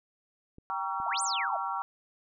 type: clicks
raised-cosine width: 3 ms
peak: -36 dBFS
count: 2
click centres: 0.584 / 1.001 s
type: chord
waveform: sine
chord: G diminished seventh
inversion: none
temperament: just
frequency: 784 / 940.8 / 1128.9 / 1354.7 Hz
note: G5 / Bb5 / Db6 / Fb6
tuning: 0 / +16 / +31 / +47 cents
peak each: -36 / -35 / -36 / -36 dBFS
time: 0.7-1.82 s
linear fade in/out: 0 ms
type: exponential two-way sweep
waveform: sine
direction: up then down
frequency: 608 to 9397 to 608 Hz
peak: -30 dBFS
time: 1.06-1.57 s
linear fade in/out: 10 ms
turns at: 1.22 s
effects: none